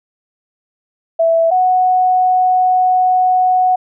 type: tone pair in turn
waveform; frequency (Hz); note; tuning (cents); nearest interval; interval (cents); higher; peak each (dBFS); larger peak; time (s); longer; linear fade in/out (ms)
sine; 660 / 737.6; E5 / F#5; +2 / -6; major second; 192; second; -9; neither; 1.19-1.51 / 1.51-3.76; second; 10
effects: none